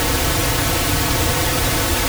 pink noise with comb filter, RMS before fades -18 dBFS, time 0-2.08 s, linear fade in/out 0 ms, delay 5 ms, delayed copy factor -0.85, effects none

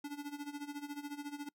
square tone with tremolo, 289.3 Hz, D4, 26 cents flat, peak -39 dBFS, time 0.04-1.49 s, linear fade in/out 5 ms, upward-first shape sine, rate 14 Hz, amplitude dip 80%, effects noise-tail reverb RT60 0.1 s tail -26 dB re dry

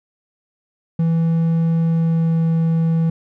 triangle tone with pitch glide, 164.81 to 163.77 Hz, E3 to E3, 0 to -11 cents, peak -12 dBFS, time 0.99-3.1 s, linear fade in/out 5 ms, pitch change -11 cents, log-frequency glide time 1.81-2.45 s, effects none

